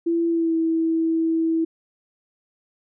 sine tone with pitch glide, 335.9 to 326 Hz, E4 to E4, +33 to -19 cents, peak -18 dBFS, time 0.06-1.65 s, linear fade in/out 10 ms, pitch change -52 cents, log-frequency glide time 0.28-0.55 s, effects none

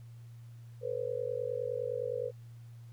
sine tone with amplitude modulation, 493.9 Hz, B4, in tune, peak -28 dBFS, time 0.81-2.32 s, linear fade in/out 50 ms, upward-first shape sine, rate 49.8 Hz, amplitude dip 100%, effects added 117 Hz sine -47 dBFS peak until 2.92 s + pink hiss -68 dBFS RMS until 2.92 s

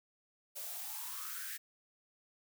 blue noise with high-pass filter sweep, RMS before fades -43 dBFS, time 0.55-1.58 s, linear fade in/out 20 ms, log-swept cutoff 550 to 1800 Hz, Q 7.8, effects none

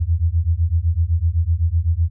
sine beating tone pair, 79.7 / 87.6 Hz, D#2 / F2, +42 / +6 cents, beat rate 7.9 Hz, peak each -18 dBFS, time 0-2.1 s, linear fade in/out 20 ms, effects none

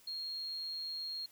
sine tone, 4253 Hz, C8, 27 cents sharp, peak -38 dBFS, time 0.07-1.26 s, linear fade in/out 5 ms, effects white hiss -63 dBFS RMS until 1.31 s

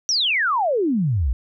sine exponential sweep, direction down, 6000 to 54.9 Hz, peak -17 dBFS, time 0.09-1.33 s, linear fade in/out 0 ms, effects none

